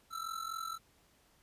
square ring-modulated tone, 1329 Hz, E6, 14 cents sharp, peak -36 dBFS, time 0.1-0.79 s, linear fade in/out 50 ms, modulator 22 Hz, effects pink hiss -68 dBFS RMS until 1.42 s + resampled to 32000 Hz

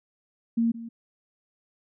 sine tone with echo, 230.6 Hz, A#3, 19 cents flat, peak -20 dBFS, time 0.57-0.72 s, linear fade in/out 10 ms, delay 170 ms, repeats 1, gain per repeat -15 dB, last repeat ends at 0.89 s, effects none

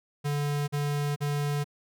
square tone bursts, 145.2 Hz, D3, 19 cents flat, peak -27 dBFS, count 3, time 0.24-1.644 s, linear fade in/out 20 ms, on 440 ms, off 42 ms, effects none

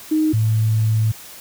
sine tone pair in turn, 311.1 / 109.99 Hz, D#4 / A2, 0 / 0 cents, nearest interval octave + tritone, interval 1800 cents, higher first, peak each -14 dBFS, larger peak neither, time 0.11-0.33 / 0.33-1.12 s, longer second, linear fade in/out 10 ms, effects white hiss -39 dBFS RMS until 1.4 s

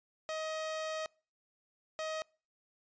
sawtooth tone bursts at uneven times, 630 Hz, D#5, 21 cents sharp, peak -32 dBFS, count 2, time 0.29-1.06 / 1.99-2.22 s, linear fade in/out 0 ms, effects noise-tail reverb RT60 0.4 s tail -26 dB re dry + resampled to 16000 Hz

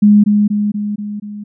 sine tone with echo, 207.5 Hz, G#3, 1 cent flat, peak -4 dBFS, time 0.02-0.24 s, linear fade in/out 10 ms, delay 240 ms, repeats 5, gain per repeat -4 dB, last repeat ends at 1.44 s, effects none

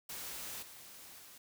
white noise with level steps, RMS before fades -44 / -53 / -55 dBFS, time 0.09-1.38 s, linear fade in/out 5 ms, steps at 0.62 / 1.18 s, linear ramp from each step 10 ms, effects none

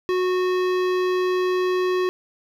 sine tone with hard clipping, 366.6 Hz, F#4, 16 cents flat, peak -21 dBFS, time 0.09-2.09 s, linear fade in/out 0 ms, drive 17 dB, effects none

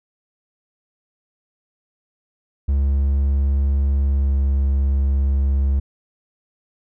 triangle tone with pitch glide, 69.3 to 68.54 Hz, C#2 to C#2, 0 to -19 cents, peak -13 dBFS, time 2.68-5.8 s, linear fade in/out 10 ms, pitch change -19 cents, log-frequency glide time 4.05-4.38 s, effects none

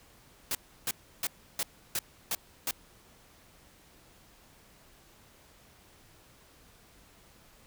white noise bursts, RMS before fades -31 dBFS, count 7, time 0.51-2.71 s, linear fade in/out 2 ms, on 40 ms, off 320 ms, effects pink hiss -59 dBFS RMS until 7.66 s

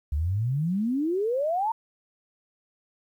sine exponential sweep, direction up, 68.8 to 932.3 Hz, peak -23 dBFS, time 0.12-1.72 s, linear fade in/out 5 ms, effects 10-bit

